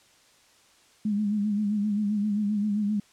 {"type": "tone with vibrato", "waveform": "sine", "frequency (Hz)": 207.7, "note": "G#3", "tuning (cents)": 0, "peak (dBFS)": -23, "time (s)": [1.05, 3], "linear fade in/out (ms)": 5, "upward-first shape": "sine", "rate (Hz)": 7.6, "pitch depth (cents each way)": 56, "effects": ["white hiss -59 dBFS RMS until 3.12 s", "low-pass 8000 Hz 12 dB/octave"]}